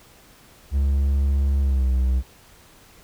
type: tone with pitch glide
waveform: triangle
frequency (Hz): 69.3 to 63.92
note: C#2 to C2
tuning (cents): 0 to -40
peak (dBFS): -15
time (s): 0.71-2.23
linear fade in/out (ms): 50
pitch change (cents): -140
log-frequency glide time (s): 1.61-1.89
effects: pink hiss -51 dBFS RMS until 3.03 s